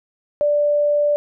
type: tone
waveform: sine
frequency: 587 Hz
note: D5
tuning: 1 cent flat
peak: -14 dBFS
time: 0.41-1.16 s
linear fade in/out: 0 ms
effects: none